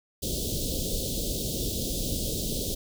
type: band-stop noise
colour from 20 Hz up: pink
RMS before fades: -30 dBFS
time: 0.22-2.75 s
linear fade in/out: 10 ms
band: 580 to 3300 Hz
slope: 48 dB/octave
effects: none